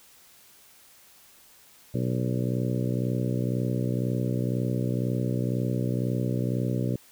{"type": "harmonic tone with a mistuned harmonic", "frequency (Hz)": 62, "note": "B1", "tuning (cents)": 7, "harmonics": [2, 3, 4, 5, 6, 7, 8, 9], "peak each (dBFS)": [-27, -31, -33, -35, -37, -38, -39, -40], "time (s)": [1.94, 6.96], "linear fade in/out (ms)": 5, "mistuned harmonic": 9, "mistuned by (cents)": 31, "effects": ["white hiss -55 dBFS RMS until 7.11 s"]}